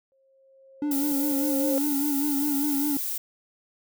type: tone with exponential growth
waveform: sine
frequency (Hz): 536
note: C5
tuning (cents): +42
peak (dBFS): -24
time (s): 0.12-1.78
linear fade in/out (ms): 0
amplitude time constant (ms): 360
type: tone with vibrato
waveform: triangle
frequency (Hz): 285.7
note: D4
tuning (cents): -48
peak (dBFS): -22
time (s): 0.82-2.97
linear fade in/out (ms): 2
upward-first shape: sine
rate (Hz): 5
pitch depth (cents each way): 65
type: noise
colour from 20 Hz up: violet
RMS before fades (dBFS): -30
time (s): 0.91-3.18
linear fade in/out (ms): 5
effects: none